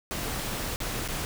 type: noise with dropouts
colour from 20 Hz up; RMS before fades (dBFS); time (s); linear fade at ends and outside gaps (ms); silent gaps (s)
pink; -32; 0.11-1.25; 0; 0.76-0.803 / 1.078-1.086
effects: none